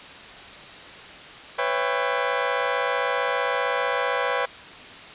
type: chord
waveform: 20% pulse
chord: C# half-diminished seventh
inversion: third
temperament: just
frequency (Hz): 498.9 / 554.4 / 665.2 / 798.3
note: B4 / C#5 / E5 / G5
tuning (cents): +17 / 0 / +16 / +31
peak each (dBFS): -21 / -22 / -26 / -24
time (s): 1.58-4.46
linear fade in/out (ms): 10
effects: white hiss -41 dBFS RMS until 5.14 s + resampled to 8000 Hz